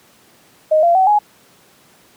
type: tone with pitch steps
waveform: sine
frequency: 622 / 686.2 / 757 / 835.1 Hz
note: D#5 / F5 / F#5 / G#5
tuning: -1 / -31 / +39 / +9 cents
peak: -9 dBFS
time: 0.71-1.19 s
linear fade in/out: 10 ms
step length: 120 ms
effects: pink hiss -50 dBFS RMS until 2.16 s + high-pass 150 Hz 12 dB/octave